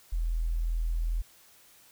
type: tone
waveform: sine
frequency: 41.2 Hz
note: E1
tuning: in tune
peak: -26 dBFS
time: 0.12-1.22 s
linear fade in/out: 10 ms
effects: white hiss -58 dBFS RMS until 1.91 s